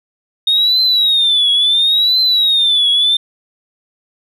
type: tone with vibrato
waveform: sine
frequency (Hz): 3693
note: A#7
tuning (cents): -17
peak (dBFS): -8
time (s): 0.47-3.17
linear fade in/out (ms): 5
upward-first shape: triangle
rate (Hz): 0.72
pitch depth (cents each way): 180
effects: tanh soft clip ceiling -6 dBFS